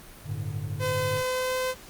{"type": "chord", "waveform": "triangle", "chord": "G suspended second", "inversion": "none", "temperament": "just", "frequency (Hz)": [98, 110.25, 147], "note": ["G2", "A2", "D3"], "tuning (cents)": [0, 4, 2], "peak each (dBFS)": -32, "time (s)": [0.24, 1.23], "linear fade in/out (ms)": 50}
{"type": "tone with pitch glide", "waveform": "sawtooth", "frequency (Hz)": [510, 513], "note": ["C5", "C5"], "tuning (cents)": [-44, -34], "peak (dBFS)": -22, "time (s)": [0.79, 1.75], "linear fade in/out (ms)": 50, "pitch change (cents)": 10, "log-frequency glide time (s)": [1.28, 1.58]}
{"effects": ["pink hiss -47 dBFS RMS until 1.89 s", "Opus 32 kbps"]}